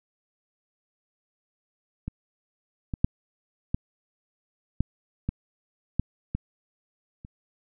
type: clicks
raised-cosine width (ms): 5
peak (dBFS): -19 / -17 / -6 / -12 / -10 / -14 / -10 / -15 / -29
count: 9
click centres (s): 2.08 / 2.938 / 3.045 / 3.745 / 4.806 / 5.29 / 5.996 / 6.35 / 7.249
effects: none